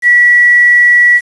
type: tone with quantisation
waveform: sine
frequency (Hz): 1941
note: B6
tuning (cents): -31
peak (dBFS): -3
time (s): 0.02-1.21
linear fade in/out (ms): 50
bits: 5
effects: resampled to 24000 Hz